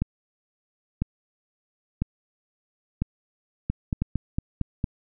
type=two click trains; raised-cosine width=5 ms; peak=-11 / -12 dBFS; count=5 / 6; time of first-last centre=0.02-4.02 / 3.7-4.842 s; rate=1 / 4.38 Hz; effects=none